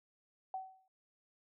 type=tone with exponential decay; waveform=sine; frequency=758 Hz; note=F#5; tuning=42 cents sharp; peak=-35 dBFS; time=0.54-0.88 s; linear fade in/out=2 ms; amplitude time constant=72 ms; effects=none